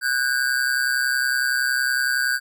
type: ring-modulated tone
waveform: square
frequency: 1546 Hz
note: G6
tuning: 24 cents flat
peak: -17 dBFS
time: 0.01-2.4 s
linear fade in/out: 50 ms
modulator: 65.4 Hz
effects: none